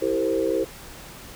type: chord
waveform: sine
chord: C dominant seventh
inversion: first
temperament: equal with one note detuned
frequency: 329.6 / 392 / 458.4 / 523.3 Hz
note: E4 / G4 / Bb4 / C5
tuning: 0 / 0 / -29 / 0 cents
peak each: -26 dBFS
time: 0.01-0.65 s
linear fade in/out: 20 ms
effects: pink hiss -42 dBFS RMS until 1.35 s